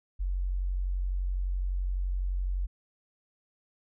sine tone, 45.9 Hz, F#1, 13 cents flat, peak -27 dBFS, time 0.19-2.67 s, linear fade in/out 20 ms, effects none

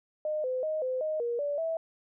sine tone with pitch steps, 612 / 511 / 623 / 513 / 621 / 474.1 / 578 / 653 Hz, D#5 / C5 / D#5 / C5 / D#5 / A#4 / D5 / E5, -29 / -41 / +2 / -34 / -3 / +29 / -28 / -17 cents, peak -28 dBFS, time 0.25-1.77 s, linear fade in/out 2 ms, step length 190 ms, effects none

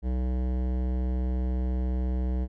sine tone with hard clipping, 62.9 Hz, B1, 32 cents sharp, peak -27 dBFS, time 0.02-2.48 s, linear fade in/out 50 ms, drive 16 dB, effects none

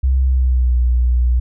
sine tone with pitch glide, 65.41 to 61.03 Hz, C2 to B1, 0 to -20 cents, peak -11 dBFS, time 0.03-1.4 s, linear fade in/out 10 ms, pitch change -120 cents, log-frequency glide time 0.24-0.77 s, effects none

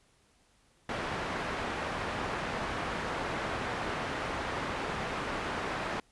white low-pass noise, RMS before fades -35 dBFS, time 0.89-6 s, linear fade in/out 2 ms, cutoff 1500 Hz, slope 12 dB/octave, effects pink hiss -67 dBFS RMS until 6.11 s + resampled to 24000 Hz

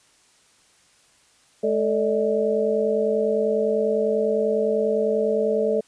sine tone cluster, 213.5 / 441 / 584 / 634 Hz, G#3 / A4 / D5 / D#5, +48 / +4 / -10 / +32 cents, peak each -28 / -21 / -25 / -27 dBFS, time 1.63-5.81 s, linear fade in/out 10 ms, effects white hiss -58 dBFS RMS until 5.87 s + resampled to 22050 Hz

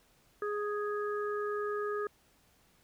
harmonic tone, 415.3 Hz, G#4, in tune, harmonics 1 / 3 / 4, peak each -33 / -38 / -43 dBFS, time 0.42-2.07 s, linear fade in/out 2 ms, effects pink hiss -67 dBFS RMS until 2.83 s

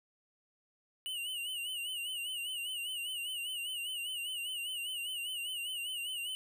square tone with vibrato, 2906 Hz, F#7, 32 cents flat, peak -37 dBFS, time 1.06-6.35 s, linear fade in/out 0 ms, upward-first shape sine, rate 5 Hz, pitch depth 92 cents each way, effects none

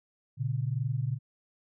sine tone pair together, 118.23 / 140.6 Hz, A#2 / C#3, +25 / +25 cents, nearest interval minor third, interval 300 cents, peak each -30 / -31 dBFS, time 0.37-1.19 s, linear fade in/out 50 ms, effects none

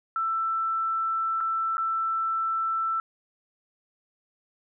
sine tone with dropouts, 1330 Hz, E6, 15 cents sharp, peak -24 dBFS, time 0.16-3 s, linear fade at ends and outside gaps 1 ms, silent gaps 1.405-1.409 / 1.77-1.78 s, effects none

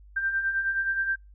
sine beating tone pair, 1568 / 1577.5 Hz, G6 / G6, 0 / +10 cents, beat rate 9.5 Hz, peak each -33 / -25 dBFS, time 0.16-1.16 s, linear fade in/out 10 ms, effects noise-tail reverb RT60 0.2 s tail -26 dB re dry + added 50 Hz sine -48 dBFS peak until 1.34 s

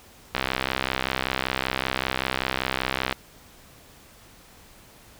click train, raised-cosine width 0.3 ms, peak -7 dBFS, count 182, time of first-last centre 0.35-3.126 s, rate 65.2 Hz, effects pink hiss -51 dBFS RMS until 5.19 s

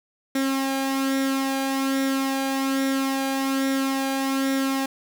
sawtooth tone with flanger, 269.6 Hz, C#4, 48 cents flat, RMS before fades -24 dBFS, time 0.35-4.86 s, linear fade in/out 5 ms, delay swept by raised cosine 0.53 to 1.26 ms, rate 1.2 Hz, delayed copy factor +0.5, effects 7-bit

